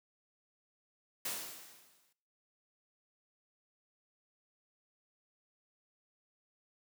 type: noise with exponential decay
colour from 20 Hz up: white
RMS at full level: -36 dBFS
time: 1.25-2.13 s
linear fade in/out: 5 ms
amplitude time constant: 190 ms
effects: noise-tail reverb RT60 0.6 s tail -19 dB re dry + high-pass 150 Hz 12 dB/octave